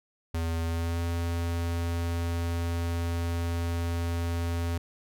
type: tone with pitch glide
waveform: square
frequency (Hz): 82.7 to 84.93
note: E2 to F2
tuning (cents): +6 to -48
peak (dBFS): -28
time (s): 0.34-4.78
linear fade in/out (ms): 5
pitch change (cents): +46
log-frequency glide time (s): 0.64-1.01
effects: none